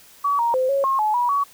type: tone with pitch steps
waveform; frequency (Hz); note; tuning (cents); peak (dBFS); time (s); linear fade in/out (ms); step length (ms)
sine; 1137 / 937 / 516 / 552 / 1076 / 854 / 970 / 1128; C#6 / A#5 / C5 / C#5 / C6 / G#5 / B5 / C#6; +44 / +9 / -24 / -7 / +48 / +48 / -31 / +30; -17; 0.24-1.44; 10; 150
effects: white hiss -49 dBFS RMS until 1.53 s